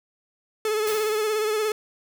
45% pulse tone with vibrato, 429.5 Hz, A4, 42 cents flat, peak -22 dBFS, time 0.65-1.72 s, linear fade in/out 2 ms, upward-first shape sine, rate 17 Hz, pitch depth 42 cents each way
white noise with exponential decay, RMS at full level -32 dBFS, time 0.87-1.7 s, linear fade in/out 2 ms, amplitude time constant 180 ms
effects none

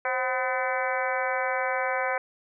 harmonic tone with a mistuned harmonic, 253.1 Hz, B3, 43 cents sharp, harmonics 2 / 3 / 4 / 5 / 6 / 7 / 8 / 9, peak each -30 / -31 / -33 / -36 / -32 / -36 / -35 / -36 dBFS, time 0.05-2.18 s, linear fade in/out 2 ms, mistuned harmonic 2, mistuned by +69 cents, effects none

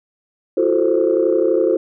sine chord, F# half-diminished seventh, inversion third, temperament equal with one note detuned, 338.3 / 370 / 440 / 523.3 Hz, E4 / F#4 / A4 / C5, +45 / 0 / 0 / 0 cents, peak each -18 dBFS, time 0.57-1.77 s, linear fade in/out 5 ms, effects tanh soft clip ceiling -5 dBFS

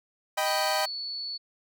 sawtooth chord, Eb augmented, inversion none, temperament equal, 622.3 / 784 / 987.8 Hz, Eb5 / G5 / B5, 0 / 0 / 0 cents, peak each -25 / -25 / -28 dBFS, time 0.37-0.86 s, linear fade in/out 10 ms
sine tone, 4435 Hz, C#8, in tune, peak -32 dBFS, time 0.45-1.38 s, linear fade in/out 20 ms
effects none

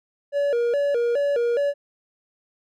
triangle tone with vibrato, 520 Hz, C5, 11 cents flat, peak -17 dBFS, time 0.32-1.74 s, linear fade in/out 50 ms, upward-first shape square, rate 2.4 Hz, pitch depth 160 cents each way, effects none

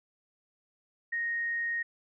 sine tone, 1864.7 Hz, A#6, in tune, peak -29 dBFS, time 1.12-1.83 s, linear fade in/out 10 ms, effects none

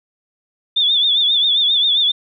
sine tone with vibrato, 3520 Hz, A7, in tune, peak -12 dBFS, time 0.76-2.12 s, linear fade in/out 10 ms, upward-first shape triangle, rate 7.5 Hz, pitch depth 98 cents each way, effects none

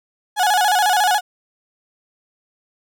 35% pulse tone with vibrato, 784 Hz, G5, in tune, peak -12 dBFS, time 0.36-1.21 s, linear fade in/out 50 ms, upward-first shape square, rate 14 Hz, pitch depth 120 cents each way, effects none

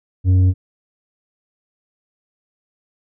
triangle tone with tanh clipping, 92.5 Hz, F#2, in tune, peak -11 dBFS, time 0.24-0.54 s, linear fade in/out 50 ms, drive 10 dB, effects none

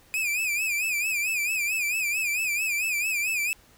45% pulse tone with vibrato, 2472 Hz, D#7, 12 cents flat, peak -24 dBFS, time 0.14-3.53 s, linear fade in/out 0 ms, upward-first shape sine, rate 4.5 Hz, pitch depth 110 cents each way, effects pink hiss -57 dBFS RMS until 3.77 s

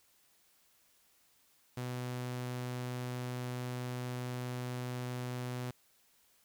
sawtooth tone, 124.6 Hz, B2, 16 cents sharp, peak -33 dBFS, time 1.77-5.71 s, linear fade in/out 5 ms, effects white hiss -69 dBFS RMS until 6.44 s

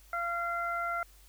harmonic tone, 688 Hz, F5, 26 cents flat, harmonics 1 / 2 / 3, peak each -36 / -32 / -41 dBFS, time 0.13-1.03 s, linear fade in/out 2 ms, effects added 50 Hz sine -56 dBFS peak until 1.28 s + white hiss -61 dBFS RMS until 1.28 s

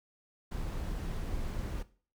brown noise, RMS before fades -36 dBFS, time 0.51-1.83 s, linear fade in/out 10 ms, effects noise-tail reverb RT60 0.4 s tail -17 dB re dry

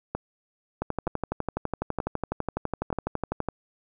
two click trains, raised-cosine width 1 ms, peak -13 / -14 dBFS, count 33 / 4, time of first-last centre 0.82-3.487 / 0.15-2.928 s, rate 12 / 1.08 Hz, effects none

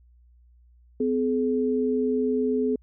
sine tone pair together, 254.7 / 426.1 Hz, C4 / G#4, -46 / +44 cents, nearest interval major sixth, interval 890 cents, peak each -24 dBFS, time 1-2.76 s, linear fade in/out 5 ms, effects added 60 Hz sine -53 dBFS peak until 2.82 s

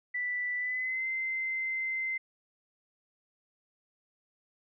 sine tone with pitch glide, 1975.5 to 2073 Hz, B6 to C7, 0 to -17 cents, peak -30 dBFS, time 0.14-2.18 s, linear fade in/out 10 ms, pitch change +83 cents, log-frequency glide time 0.57-1.06 s, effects none

